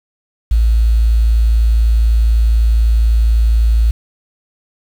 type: tone with quantisation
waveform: sine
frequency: 56 Hz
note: A1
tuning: 31 cents sharp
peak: -8 dBFS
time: 0.51-3.91 s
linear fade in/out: 5 ms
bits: 6
effects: none